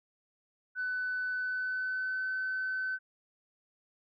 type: tone with pitch glide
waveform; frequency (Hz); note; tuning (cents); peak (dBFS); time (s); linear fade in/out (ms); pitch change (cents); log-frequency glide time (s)
sine; 1500 to 1521.8; F#6 to F#6; +23 to +48; -30; 0.75-2.99; 50; +25; 1.27-2.28
effects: tanh soft clip ceiling -27 dBFS